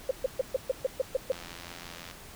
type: tone bursts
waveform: sine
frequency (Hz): 523.3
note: C5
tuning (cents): 0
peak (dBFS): -22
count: 9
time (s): 0.09-1.319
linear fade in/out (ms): 5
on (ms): 21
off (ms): 130
type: click train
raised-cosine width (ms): 0.2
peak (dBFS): -25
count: 69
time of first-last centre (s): 1.32-2.112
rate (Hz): 85.9
effects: pink hiss -48 dBFS RMS until 2.35 s